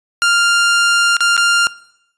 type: tone with dropouts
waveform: sawtooth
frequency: 1396.9 Hz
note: F6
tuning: in tune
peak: -7 dBFS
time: 0.22-1.67 s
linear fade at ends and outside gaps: 0 ms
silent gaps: 1.168-1.206 / 1.367-1.377 s
effects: noise-tail reverb RT60 0.8 s tail -20 dB re dry + resampled to 22050 Hz